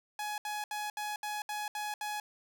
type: tone bursts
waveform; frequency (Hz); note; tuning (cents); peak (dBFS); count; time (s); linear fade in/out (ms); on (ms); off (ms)
sawtooth; 840; G#5; +19; -31; 8; 0.19-2.2; 2; 190; 70
effects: none